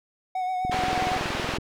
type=tone with vibrato; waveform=triangle; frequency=740 Hz; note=F#5; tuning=in tune; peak=-23 dBFS; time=0.35-1.18 s; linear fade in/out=5 ms; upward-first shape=triangle; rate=7.8 Hz; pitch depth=32 cents each way
type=click train; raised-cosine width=3 ms; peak=-19 dBFS; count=21; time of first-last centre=0.65-1.585 s; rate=21.4 Hz
type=band-pass noise; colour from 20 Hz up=pink; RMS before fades=-30 dBFS; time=0.71-1.58 s; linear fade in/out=10 ms; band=350 to 3700 Hz; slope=12 dB/octave
effects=none